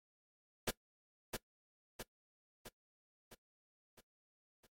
pink noise with echo, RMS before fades -35 dBFS, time 0.67-0.71 s, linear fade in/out 10 ms, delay 660 ms, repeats 6, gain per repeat -5 dB, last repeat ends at 4.67 s, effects noise-tail reverb RT60 0.1 s tail -19 dB re dry + MP3 64 kbps

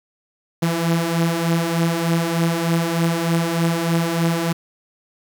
sawtooth beating tone pair, 164.81 / 168.11 Hz, E3 / E3, 0 / +34 cents, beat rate 3.3 Hz, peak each -19 / -15 dBFS, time 0.62-4.53 s, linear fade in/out 10 ms, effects 7-bit

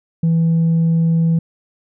triangle tone with tanh clipping, 164.81 Hz, E3, in tune, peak -12 dBFS, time 0.23-1.39 s, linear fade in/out 5 ms, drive 6 dB, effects none

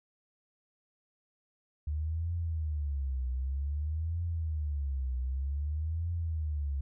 sine tone with vibrato, 73.42 Hz, D2, in tune, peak -30 dBFS, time 1.87-6.81 s, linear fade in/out 5 ms, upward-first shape triangle, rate 0.53 Hz, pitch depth 280 cents each way, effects none

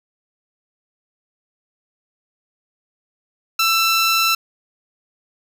15% pulse tone, 1335 Hz, E6, 22 cents sharp, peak -8 dBFS, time 3.59-4.35 s, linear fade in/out 5 ms, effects none

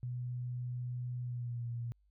sine tone with pitch glide, 123.47 to 118.37 Hz, B2 to A#2, 0 to +27 cents, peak -36 dBFS, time 0.03-1.92 s, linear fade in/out 0 ms, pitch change -73 cents, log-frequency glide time 1.21-1.67 s, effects added 50 Hz sine -67 dBFS peak until 2.1 s

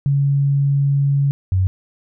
sine tone pair in turn, 140.2 / 93.57 Hz, C#3 / F#2, +20 / +20 cents, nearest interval perfect fifth, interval 700 cents, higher first, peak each -13 dBFS, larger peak neither, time 0.06-1.31 / 1.52-1.67 s, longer first, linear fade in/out 0 ms, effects none

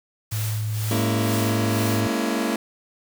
white noise with tremolo, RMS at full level -32 dBFS, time 0.31-2.01 s, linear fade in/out 10 ms, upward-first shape sine, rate 2.1 Hz, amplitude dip 65%
sine tone with pitch glide, 107.6 to 106.55 Hz, A2 to G#2, -38 to +45 cents, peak -23 dBFS, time 0.32-2.07 s, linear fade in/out 5 ms, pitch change -17 cents, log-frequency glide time 1.04-1.79 s
sawtooth chord, A# half-diminished seventh, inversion third, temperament just, 209.8 / 233.1 / 279.7 / 335.6 Hz, G#3 / A#3 / C#4 / E4, +18 / 0 / +16 / +31 cents, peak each -24 / -22 / -24 / -24 dBFS, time 0.91-2.56 s, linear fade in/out 2 ms
effects none

